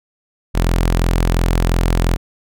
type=tone; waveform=sawtooth; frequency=42.87 Hz; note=F1; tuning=31 cents flat; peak=-9 dBFS; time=0.54-2.17 s; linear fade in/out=20 ms; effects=none